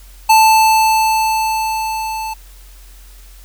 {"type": "tone with level ramp", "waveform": "square", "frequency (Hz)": 880, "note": "A5", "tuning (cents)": 0, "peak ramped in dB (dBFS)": [-6, -22], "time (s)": [0.29, 2.34], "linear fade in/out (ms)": 10, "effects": ["added 45 Hz sine -37 dBFS peak until 3.44 s", "white hiss -46 dBFS RMS until 3.44 s"]}